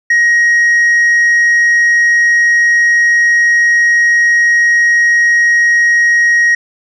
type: tone with tanh clipping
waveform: sine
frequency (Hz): 1886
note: A#6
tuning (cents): +20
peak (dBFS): -7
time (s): 0.1-6.55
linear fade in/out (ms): 5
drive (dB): 2
effects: none